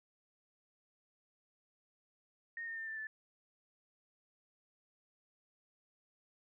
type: tone with pitch steps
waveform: sine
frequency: 1850 / 1824.5 / 1799.4 / 1774.6 / 1750.2 Hz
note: A#6 / A#6 / A6 / A6 / A6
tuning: -14 / -38 / +38 / +14 / -10 cents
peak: -40 dBFS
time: 2.57-3.07 s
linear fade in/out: 2 ms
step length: 100 ms
effects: none